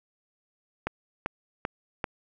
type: click train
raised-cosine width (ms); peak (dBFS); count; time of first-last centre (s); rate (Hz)
0.5; -13; 4; 0.87-2.042; 2.56
effects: none